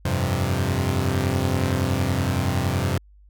sawtooth chord, F suspended second, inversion none, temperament equal, 87.31 / 98 / 130.81 Hz, F2 / G2 / C3, 0 / 0 / 0 cents, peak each -21 dBFS, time 0.05-2.98 s, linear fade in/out 5 ms, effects added 50 Hz sine -48 dBFS peak until 3.29 s

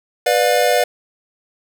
square chord, B diminished, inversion none, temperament just, 493.9 / 592.7 / 711.2 Hz, B4 / D5 / F5, 0 / +16 / +31 cents, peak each -18 dBFS, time 0.26-0.84 s, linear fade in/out 5 ms, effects none

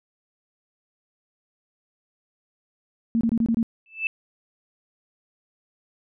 sine tone bursts, 229.2 Hz, A#3, 29 cents flat, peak -18 dBFS, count 6, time 3.15-3.629 s, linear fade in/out 0 ms, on 59 ms, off 25 ms
sine tone with exponential growth, 2637 Hz, E7, in tune, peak -18 dBFS, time 3.86-4.07 s, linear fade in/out 1 ms, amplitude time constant 44 ms
effects none

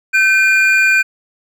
triangle tone pair together, 1537 / 2414 Hz, G6 / D7, -35 / +47 cents, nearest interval minor sixth, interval 782 cents, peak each -10 dBFS, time 0.13-1.03 s, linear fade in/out 20 ms, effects none

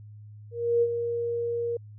sine tone with ADSR envelope, 471 Hz, A#4, 18 cents sharp, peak -18 dBFS, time 0.51-1.77 s, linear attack 310 ms, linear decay 52 ms, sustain -8 dB, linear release 5 ms, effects added 105 Hz sine -43 dBFS peak until 1.98 s

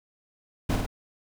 brown noise with echo, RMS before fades -23 dBFS, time 0.69-0.76 s, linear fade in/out 10 ms, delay 52 ms, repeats 2, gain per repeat -3 dB, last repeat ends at 0.864 s, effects none

